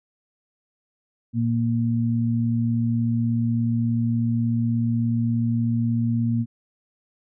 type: tone pair together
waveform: sine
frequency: 116.54 / 233.1 Hz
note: A#2 / A#3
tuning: 0 / 0 cents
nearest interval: octave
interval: 1200 cents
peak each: -22 dBFS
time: 1.33-6.46 s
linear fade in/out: 50 ms
effects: none